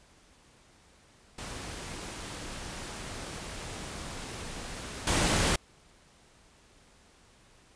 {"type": "noise with level steps", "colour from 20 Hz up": "pink", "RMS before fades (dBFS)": [-40, -26], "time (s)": [1.38, 5.56], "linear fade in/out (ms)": 5, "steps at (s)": 5.07, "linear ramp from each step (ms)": 2, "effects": ["pink hiss -60 dBFS RMS until 7.75 s", "resampled to 22050 Hz"]}